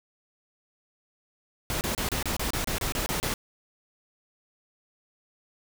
pink noise bursts, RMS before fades -29 dBFS, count 12, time 1.7-3.339 s, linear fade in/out 0 ms, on 110 ms, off 29 ms, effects none

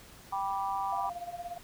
sine chord, G major, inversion none, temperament just, 784 / 980 / 1176 Hz, G5 / B5 / D6, 0 / -14 / +2 cents, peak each -33 / -34 / -37 dBFS, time 0.32-1.1 s, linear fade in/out 10 ms
sine tone with tremolo, 698.5 Hz, F5, in tune, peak -34 dBFS, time 0.92-1.58 s, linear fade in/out 5 ms, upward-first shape sine, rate 17 Hz, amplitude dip 80%
effects pink hiss -53 dBFS RMS until 1.63 s

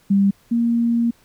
sine tone pair in turn, 198 / 234 Hz, G3 / A#3, +18 / +7 cents, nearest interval minor third, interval 289 cents, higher second, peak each -12 / -15 dBFS, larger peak first, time 0.1-0.31 / 0.51-1.11 s, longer second, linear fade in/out 10 ms, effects pink hiss -56 dBFS RMS until 1.24 s

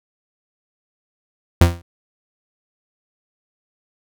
40% pulse tone with exponential decay, 85.9 Hz, F2, 28 cents flat, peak -4 dBFS, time 1.61-1.82 s, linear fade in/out 5 ms, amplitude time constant 44 ms, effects none

